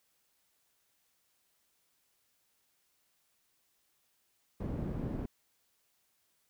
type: low-pass noise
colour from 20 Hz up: white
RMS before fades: -37 dBFS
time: 4.6-5.26 s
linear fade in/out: 5 ms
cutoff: 250 Hz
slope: 12 dB/octave
effects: white hiss -75 dBFS RMS until 6.49 s